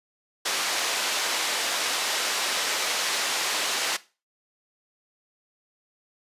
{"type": "band-pass noise", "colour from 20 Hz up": "white", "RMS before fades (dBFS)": -27, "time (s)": [0.45, 3.97], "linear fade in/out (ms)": 10, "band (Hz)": [430, 5600], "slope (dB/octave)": 12, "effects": ["noise-tail reverb RT60 0.3 s tail -17 dB re dry", "resampled to 32000 Hz"]}